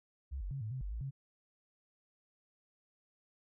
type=tone with pitch steps; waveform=sine; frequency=67.5 / 47.72 / 137.1 / 108 / 130 / 48.71 / 56.5 / 136.1 Hz; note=C#2 / G1 / C#3 / A2 / C3 / G1 / A1 / C#3; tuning=-45 / -46 / -19 / -32 / -11 / -10 / +47 / -31 cents; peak=-37 dBFS; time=0.31-1.11 s; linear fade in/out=20 ms; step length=100 ms; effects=none